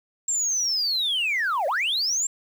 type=linear two-way sweep; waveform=sine; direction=down then up; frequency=7520 to 523.3 to 7520 Hz; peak=-20 dBFS; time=0.28-2.27 s; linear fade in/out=5 ms; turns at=1.67 s; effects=tanh soft clip ceiling -19 dBFS + 8-bit